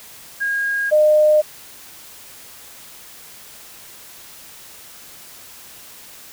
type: tone pair in turn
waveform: sine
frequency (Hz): 1630 / 608.8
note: G#6 / D#5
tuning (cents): -33 / -38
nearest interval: octave + perfect fourth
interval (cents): 1705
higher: first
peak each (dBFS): -18 / -10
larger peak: second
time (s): 0.4-0.91 / 0.91-1.42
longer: neither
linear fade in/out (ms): 20
effects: white hiss -41 dBFS RMS until 6.32 s